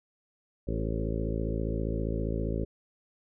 harmonic tone with a mistuned harmonic, 55 Hz, A1, in tune, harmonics 1 / 2 / 3 / 4 / 5 / 6 / 7 / 8 / 9 / 10, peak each -32 / -35 / -37 / -38 / -39 / -40 / -40 / -41 / -42 / -42 dBFS, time 0.67-2.65 s, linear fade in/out 10 ms, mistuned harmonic 7, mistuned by +19 cents, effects none

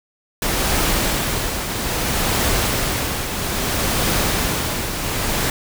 pink noise with tremolo, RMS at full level -18 dBFS, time 0.42-5.5 s, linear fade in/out 2 ms, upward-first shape triangle, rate 0.61 Hz, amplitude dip 55%, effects none

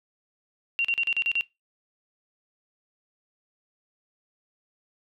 sine tone bursts, 2760 Hz, F7, 21 cents flat, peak -21 dBFS, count 7, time 0.79-1.41 s, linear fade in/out 0 ms, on 56 ms, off 38 ms, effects noise-tail reverb RT60 0.2 s tail -20 dB re dry

